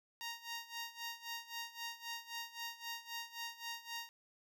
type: tone with tremolo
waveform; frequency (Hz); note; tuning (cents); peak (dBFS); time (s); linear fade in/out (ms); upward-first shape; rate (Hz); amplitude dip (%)
10% pulse; 932.3; A#5; 0; -32; 0.21-4.09; 0; sine; 3.8; 85
effects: none